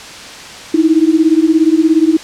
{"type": "beating tone pair", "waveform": "sine", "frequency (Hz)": [311.1, 328.1], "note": ["D#4", "E4"], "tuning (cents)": [0, -8], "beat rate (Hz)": 17, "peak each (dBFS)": -10, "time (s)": [0.74, 2.17], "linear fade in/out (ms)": 5, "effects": ["white hiss -30 dBFS RMS until 2.23 s", "low-pass 6000 Hz 12 dB/octave"]}